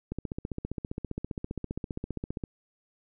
click train, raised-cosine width 3 ms, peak -20 dBFS, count 36, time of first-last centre 0.12-2.438 s, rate 15.1 Hz, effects none

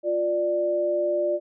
sine tone pair together, 351.4 / 591 Hz, F4 / D5, +11 / +11 cents, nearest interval major sixth, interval 900 cents, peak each -27 / -22 dBFS, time 0.03-1.4 s, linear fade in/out 50 ms, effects none

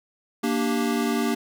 square chord, G minor, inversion first, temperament equal, 233.1 / 293.7 / 392 Hz, Bb3 / D4 / G4, 0 / 0 / 0 cents, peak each -25 / -28 / -29 dBFS, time 0.43-1.35 s, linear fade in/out 10 ms, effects none

